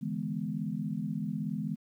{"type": "chord", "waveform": "sine", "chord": "E dominant seventh", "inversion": "third", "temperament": "equal with one note detuned", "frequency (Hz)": [146.83, 163.2, 207.7, 246.9], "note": ["D3", "E3", "G#3", "B3"], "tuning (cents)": [0, -17, 0, 0], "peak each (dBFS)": [-40, -36, -35, -38], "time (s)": [0.01, 1.76], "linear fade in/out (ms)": 20, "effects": ["11-bit"]}